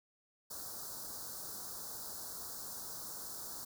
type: band-stop noise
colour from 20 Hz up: white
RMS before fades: -45 dBFS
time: 0.5-3.65 s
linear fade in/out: 10 ms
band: 1500 to 4200 Hz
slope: 48 dB/octave
effects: none